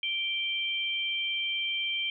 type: tone pair together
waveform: sine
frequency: 2349 / 3142 Hz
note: D7 / G7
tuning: 0 / +3 cents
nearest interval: perfect fourth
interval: 503 cents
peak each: -32 / -30 dBFS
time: 0.03-2.1 s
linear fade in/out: 2 ms
effects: none